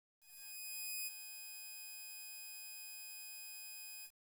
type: tone with ADSR envelope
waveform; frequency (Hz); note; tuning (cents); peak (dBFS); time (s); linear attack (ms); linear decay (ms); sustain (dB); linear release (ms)
5% pulse; 2499; D#7; +7; -30; 0.19-4.11; 880; 24; -9; 67
effects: 10-bit